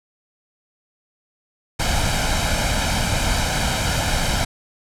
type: noise with comb filter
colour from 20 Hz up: pink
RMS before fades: -20 dBFS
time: 1.79-4.45 s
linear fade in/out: 10 ms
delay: 1.3 ms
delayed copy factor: +0.65
effects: low-pass 9000 Hz 12 dB/octave